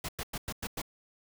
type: noise bursts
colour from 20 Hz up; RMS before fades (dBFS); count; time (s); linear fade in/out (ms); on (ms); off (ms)
pink; -36; 6; 0.04-0.817; 5; 47; 99
effects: none